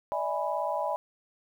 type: chord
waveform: sine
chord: E dominant seventh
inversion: third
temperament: equal with one note detuned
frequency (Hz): 587.3 / 645.3 / 830.6 / 987.8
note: D5 / E5 / G#5 / B5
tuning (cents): 0 / -37 / 0 / 0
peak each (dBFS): -33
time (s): 0.12-0.96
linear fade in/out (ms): 0
effects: 10-bit